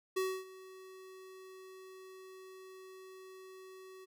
square tone with ADSR envelope, 376.8 Hz, F#4, 32 cents sharp, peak -31 dBFS, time 0.16-4.06 s, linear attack 12 ms, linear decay 270 ms, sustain -20 dB, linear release 24 ms, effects none

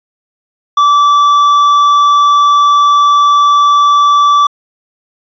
sine tone with tanh clipping, 1160 Hz, D6, 22 cents flat, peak -6 dBFS, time 0.77-4.47 s, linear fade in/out 5 ms, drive 7 dB, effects resampled to 16000 Hz

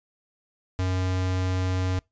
square tone, 92.5 Hz, F#2, in tune, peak -24 dBFS, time 0.79-1.99 s, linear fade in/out 0 ms, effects noise-tail reverb RT60 0.2 s tail -25 dB re dry + resampled to 16000 Hz

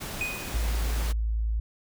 pink noise, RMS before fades -36 dBFS, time 0-1.13 s, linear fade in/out 20 ms
triangle tone with exponential decay, 2489 Hz, D#7, in tune, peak -24 dBFS, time 0.21-0.72 s, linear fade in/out 1 ms, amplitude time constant 110 ms
sine tone, 55 Hz, A1, in tune, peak -24 dBFS, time 0.54-1.6 s, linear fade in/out 5 ms
effects none

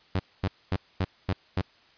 sawtooth tone bursts, 93.8 Hz, F#2, 24 cents sharp, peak -20 dBFS, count 6, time 0.15-1.614 s, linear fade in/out 0 ms, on 44 ms, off 240 ms, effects white hiss -59 dBFS RMS until 1.97 s + resampled to 11025 Hz

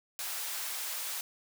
white high-pass noise, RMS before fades -37 dBFS, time 0.19-1.21 s, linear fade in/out 0 ms, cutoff 710 Hz, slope 12 dB/octave, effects none

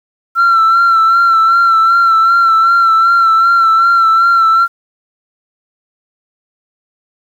sine tone with vibrato, 1352 Hz, E6, 43 cents sharp, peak -4 dBFS, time 0.35-4.68 s, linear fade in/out 50 ms, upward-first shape sine, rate 2.6 Hz, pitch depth 37 cents each way, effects tanh soft clip ceiling -4 dBFS + 7-bit

